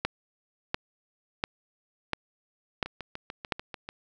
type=two click trains; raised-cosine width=0.3 ms; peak=-10 / -21 dBFS; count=6 / 8; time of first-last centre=0.05-3.522 / 2.86-3.889 s; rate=1.44 / 6.8 Hz; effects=none